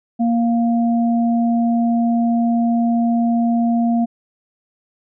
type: tone pair together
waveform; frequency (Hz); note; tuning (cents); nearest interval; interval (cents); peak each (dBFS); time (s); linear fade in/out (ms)
sine; 233.8 / 698.5; A#3 / F5; +5 / 0; octave + perfect fifth; 1895; -14 / -23; 0.19-4.06; 20
effects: none